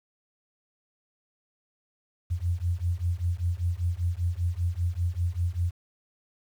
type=beating tone pair; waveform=sine; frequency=84.8 / 89.9 Hz; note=E2 / F#2; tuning=+50 / -49 cents; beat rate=5.1 Hz; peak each=-28 dBFS; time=2.3-5.71 s; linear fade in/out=20 ms; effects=9-bit